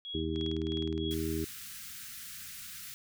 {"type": "tone with tremolo", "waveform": "sine", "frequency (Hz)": 3322, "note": "G#7", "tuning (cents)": 0, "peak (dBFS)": -37, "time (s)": [0.05, 1.14], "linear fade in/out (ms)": 0, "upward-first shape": "sine", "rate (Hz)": 3.1, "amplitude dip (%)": 85}
{"type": "harmonic tone", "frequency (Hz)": 80, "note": "D#2", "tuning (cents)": 49, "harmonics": [1, 2, 3, 4, 5], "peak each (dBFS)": [-37, -40, -40, -35, -37], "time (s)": [0.14, 1.45], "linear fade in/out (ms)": 10}
{"type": "click train", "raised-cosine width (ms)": 0.2, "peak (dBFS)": -32, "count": 13, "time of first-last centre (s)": [0.36, 0.979], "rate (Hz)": 19.4}
{"type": "band-stop noise", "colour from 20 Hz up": "white", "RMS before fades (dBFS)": -45, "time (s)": [1.11, 2.94], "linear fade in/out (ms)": 0, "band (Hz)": [230, 1300], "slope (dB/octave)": 48}
{"effects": []}